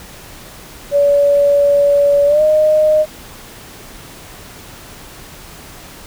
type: tone with pitch glide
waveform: sine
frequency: 571 to 615.5 Hz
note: D5 to D#5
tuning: -49 to -19 cents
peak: -8 dBFS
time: 0.91-3.06 s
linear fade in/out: 50 ms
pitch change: +130 cents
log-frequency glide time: 2.26-2.42 s
effects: pink hiss -36 dBFS RMS until 6.06 s